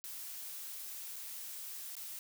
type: noise with dropouts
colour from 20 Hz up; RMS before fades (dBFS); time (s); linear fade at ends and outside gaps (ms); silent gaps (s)
blue; -45; 0.04-2.19; 0; 1.159-1.163 / 1.953-1.967
effects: none